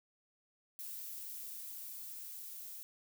violet noise with level ramp, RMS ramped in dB -45 to -48 dBFS, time 0.79-2.83 s, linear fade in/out 0 ms, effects none

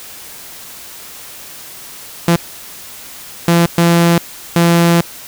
sawtooth tone bursts at uneven times, 170 Hz, F3, 46 cents flat, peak -4 dBFS, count 4, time 2.28-2.36 / 3.48-3.66 / 3.78-4.18 / 4.56-5.01 s, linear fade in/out 2 ms, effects white hiss -33 dBFS RMS until 5.27 s

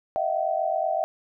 sine tone cluster, 628 / 676 / 761 Hz, D#5 / E5 / F#5, +16 / +43 / +48 cents, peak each -27 dBFS, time 0.16-1.04 s, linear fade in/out 0 ms, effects none

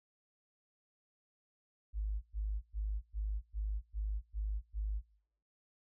sine tone bursts, 51.91 Hz, G#1, in tune, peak -33 dBFS, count 8, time 1.93-5.02 s, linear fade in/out 50 ms, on 290 ms, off 110 ms, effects noise-tail reverb RT60 0.8 s tail -26 dB re dry

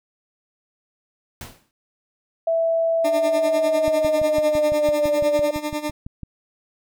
pink noise with exponential decay, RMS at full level -33 dBFS, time 1.41-1.71 s, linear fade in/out 1 ms, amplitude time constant 64 ms
sine tone with pitch glide, 659.3 to 587.4 Hz, E5 to D5, 0 to 0 cents, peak -17 dBFS, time 2.47-5.51 s, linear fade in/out 5 ms, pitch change -200 cents, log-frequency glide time 3.1-5.13 s
20% pulse tone with tremolo, 300.1 Hz, D4, 38 cents sharp, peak -17 dBFS, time 3.04-5.91 s, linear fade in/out 10 ms, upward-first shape sine, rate 10 Hz, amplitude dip 80%
click train, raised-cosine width 5 ms, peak -21 dBFS, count 15, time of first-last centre 3.88-6.233 s, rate 5.95 Hz
effects none

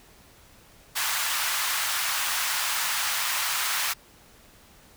pink high-pass noise, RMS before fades -27 dBFS, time 0.95-3.94 s, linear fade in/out 20 ms, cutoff 970 Hz, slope 24 dB/octave, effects pink hiss -54 dBFS RMS until 4.96 s

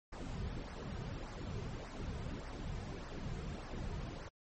brown noise with flanger, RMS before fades -43 dBFS, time 0.12-4.29 s, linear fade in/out 10 ms, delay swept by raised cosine 0.27 to 3.67 ms, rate 1.7 Hz, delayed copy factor -0.6, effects MP3 32 kbps

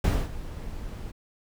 brown noise with ADSR envelope, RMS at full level -19 dBFS, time 0.04-1.12 s, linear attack 4 ms, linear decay 240 ms, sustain -17 dB, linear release 17 ms, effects none

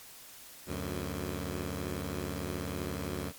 10% pulse beating tone pair, 72.8 / 91.8 Hz, D2 / F#2, -15 / -13 cents, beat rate 19 Hz, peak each -29 dBFS, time 0.66-3.33 s, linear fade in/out 50 ms, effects white hiss -51 dBFS RMS until 3.38 s + MP3 96 kbps

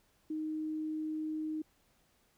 sine tone, 311.1 Hz, D#4, in tune, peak -34 dBFS, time 0.3-1.62 s, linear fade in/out 5 ms, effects pink hiss -71 dBFS RMS until 2.37 s

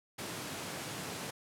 pink high-pass noise, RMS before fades -41 dBFS, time 0.18-1.31 s, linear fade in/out 10 ms, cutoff 110 Hz, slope 24 dB/octave, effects low-pass 12000 Hz 12 dB/octave

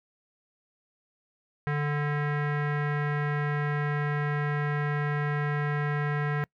square tone with low-pass filter, 146.83 Hz, D3, in tune, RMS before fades -28 dBFS, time 1.67-6.44 s, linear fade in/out 0 ms, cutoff 1800 Hz, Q 3.3, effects noise-tail reverb RT60 0.1 s tail -26 dB re dry

